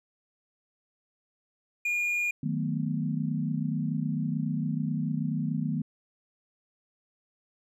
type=tone; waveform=triangle; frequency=2428 Hz; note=D#7; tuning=43 cents flat; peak=-24 dBFS; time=1.85-2.31 s; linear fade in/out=5 ms
type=chord; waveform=sine; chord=B dominant seventh; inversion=first; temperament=equal; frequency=155.56 / 185 / 220 / 246.9 Hz; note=D#3 / F#3 / A3 / B3; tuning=0 / 0 / 0 / 0 cents; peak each=-30 / -35 / -33 / -33 dBFS; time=2.43-5.82 s; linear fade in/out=5 ms
effects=none